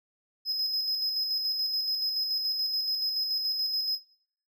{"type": "tone with tremolo", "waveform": "triangle", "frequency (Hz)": 5090, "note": "D#8", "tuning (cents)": 39, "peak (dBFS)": -24, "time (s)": [0.45, 3.99], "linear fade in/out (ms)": 50, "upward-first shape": "square", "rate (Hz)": 7, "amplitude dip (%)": 35, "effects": ["noise-tail reverb RT60 0.6 s tail -18 dB re dry"]}